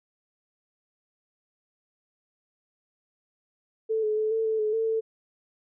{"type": "tone with pitch steps", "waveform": "sine", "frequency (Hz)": [441.9, 427.7, 433, 446.4, 440.1, 427.8, 447.9, 445], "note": ["A4", "A4", "A4", "A4", "A4", "A4", "A4", "A4"], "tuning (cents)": [7, -49, -28, 25, 0, -49, 31, 20], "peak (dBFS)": -23, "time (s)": [3.89, 5.01], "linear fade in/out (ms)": 20, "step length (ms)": 140, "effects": []}